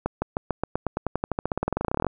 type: accelerating click train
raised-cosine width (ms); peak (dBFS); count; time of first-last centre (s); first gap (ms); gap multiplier
1; -10; 30; 0.06-2.067; 160; 0.93
effects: none